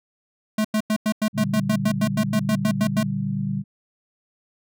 square tone bursts, 215.4 Hz, A3, 37 cents flat, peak -19 dBFS, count 16, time 0.58-3.031 s, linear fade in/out 5 ms, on 66 ms, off 93 ms
sine chord, G minor, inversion first, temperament just, 117.6 / 147 / 196 Hz, Bb2 / D3 / G3, +16 / +2 / 0 cents, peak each -30 / -27 / -25 dBFS, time 1.33-3.64 s, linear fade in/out 50 ms
effects none

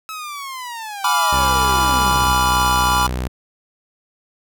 sawtooth linear sweep, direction down, 1300 to 50.3 Hz, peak -24 dBFS, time 0.09-2.33 s, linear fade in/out 0 ms
square chord, G# diminished seventh, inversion none, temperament equal with one note detuned, 830.6 / 987.8 / 1165.9 / 1396.9 Hz, G#5 / B5 / D6 / F6, 0 / 0 / -13 / 0 cents, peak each -23 / -19 / -21 / -23 dBFS, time 1.04-3.07 s, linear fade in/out 5 ms
sawtooth tone with pitch glide, 65.7 to 62.77 Hz, C2 to B1, +8 to +29 cents, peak -17 dBFS, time 1.32-3.28 s, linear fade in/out 10 ms, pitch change -79 cents, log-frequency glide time 1.45-2.68 s
effects none

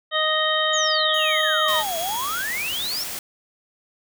harmonic tone, 622.3 Hz, D#5, in tune, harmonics 1 / 2 / 3 / 5 / 6, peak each -25 / -25 / -25 / -25 / -25 dBFS, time 0.11-1.84 s, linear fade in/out 50 ms
sine exponential two-way sweep, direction down then up, 7040 to 640 to 5670 Hz, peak -25 dBFS, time 0.73-3.04 s, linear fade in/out 10 ms, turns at 1.98 s
sawtooth tone with tremolo, 3322 Hz, G#7, in tune, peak -28 dBFS, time 1.14-2.42 s, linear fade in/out 0 ms, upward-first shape sine, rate 1.3 Hz, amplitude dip 35%
white noise, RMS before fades -31 dBFS, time 1.68-3.19 s, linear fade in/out 2 ms
effects none

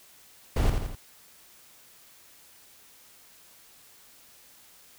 brown noise with echo, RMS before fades -23 dBFS, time 0.56-0.7 s, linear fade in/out 5 ms, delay 84 ms, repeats 3, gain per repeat -5 dB, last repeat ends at 0.952 s, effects white hiss -55 dBFS RMS until 4.98 s

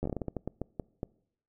slowing click train, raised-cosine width 2 ms, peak -20 dBFS, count 14, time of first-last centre 0.03-1.031 s, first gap 11 ms, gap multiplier 1.29, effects noise-tail reverb RT60 0.7 s tail -24 dB re dry

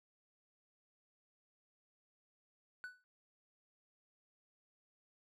triangle tone with exponential decay, 1488 Hz, F#6, 9 cents sharp, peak -39 dBFS, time 2.84-3.04 s, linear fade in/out 0 ms, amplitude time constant 42 ms, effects none

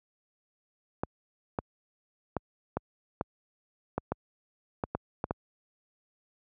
clicks, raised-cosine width 1 ms, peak -15 dBFS, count 11, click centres 1.035 / 1.588 / 2.367 / 2.77 / 3.211 / 3.98 / 4.12 / 4.838 / 4.95 / 5.241 / 5.309 s, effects high-pass 60 Hz 12 dB/octave

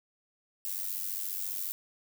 violet noise with amplitude modulation, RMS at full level -32 dBFS, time 0.65-1.72 s, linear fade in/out 0 ms, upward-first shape sine, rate 94.6 Hz, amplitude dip 75%, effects none

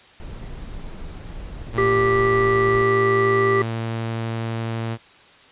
brown noise, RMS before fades -34 dBFS, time 0.2-2.83 s, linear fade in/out 0 ms
sawtooth tone, 114 Hz, A#2, 38 cents flat, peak -20 dBFS, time 1.72-4.98 s, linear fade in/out 50 ms
harmonic tone, 392 Hz, G4, in tune, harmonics 1 / 3 / 5, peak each -17 / -22 / -24 dBFS, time 1.78-3.62 s, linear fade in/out 2 ms
effects white hiss -49 dBFS RMS until 5.51 s + resampled to 8000 Hz

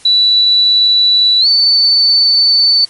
sine tone with pitch glide, 3951 to 4512 Hz, B7 to C#8, 0 to +30 cents, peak -6 dBFS, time 0.05-2.85 s, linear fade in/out 5 ms, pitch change +230 cents, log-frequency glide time 1.4-1.47 s, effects white hiss -41 dBFS RMS until 2.89 s + MP3 48 kbps

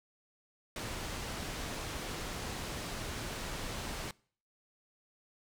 pink low-pass noise, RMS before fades -40 dBFS, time 0.76-4.11 s, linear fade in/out 2 ms, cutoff 8700 Hz, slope 12 dB/octave, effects noise-tail reverb RT60 0.5 s tail -24 dB re dry

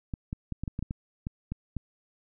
clicks, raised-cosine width 5 ms, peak -20 dBFS, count 11, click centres 0.138 / 0.329 / 0.523 / 0.636 / 0.678 / 0.791 / 0.826 / 0.909 / 1.269 / 1.52 / 1.767 s, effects none

